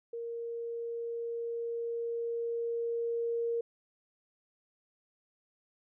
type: tone with level ramp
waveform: sine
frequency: 466.2 Hz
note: A#4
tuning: in tune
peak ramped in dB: -36 to -29 dBFS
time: 0.13-3.61 s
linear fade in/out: 5 ms
effects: none